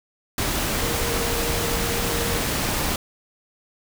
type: tone in noise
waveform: sine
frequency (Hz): 468.6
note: A#4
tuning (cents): +9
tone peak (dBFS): -30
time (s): 0.82-2.39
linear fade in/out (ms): 2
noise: pink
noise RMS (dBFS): -24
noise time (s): 0.38-2.96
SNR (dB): -9
effects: none